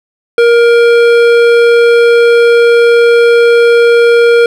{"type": "tone with hard clipping", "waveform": "sine", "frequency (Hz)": 470.4, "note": "A#4", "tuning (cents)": 16, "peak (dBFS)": -5, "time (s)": [0.38, 4.46], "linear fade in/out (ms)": 2, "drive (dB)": 13, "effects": []}